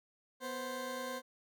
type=tone pair together; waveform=20% pulse; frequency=246.9 / 523.2 Hz; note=B3 / C5; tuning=0 / 0 cents; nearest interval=octave + minor second; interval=1300 cents; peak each=-39 / -35 dBFS; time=0.4-1.22 s; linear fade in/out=50 ms; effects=none